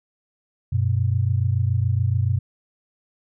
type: tone pair together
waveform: sine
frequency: 95.14 / 122.2 Hz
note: F#2 / B2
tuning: +49 / -18 cents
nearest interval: major third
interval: 433 cents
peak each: -20 / -21 dBFS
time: 0.72-2.39 s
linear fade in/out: 10 ms
effects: none